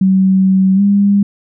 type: tone with pitch glide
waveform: sine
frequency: 190 to 201.1 Hz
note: F#3 to G3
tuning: +46 to +44 cents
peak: -7 dBFS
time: 0.01-1.23 s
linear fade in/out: 5 ms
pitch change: +98 cents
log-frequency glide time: 0.75-0.81 s
effects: none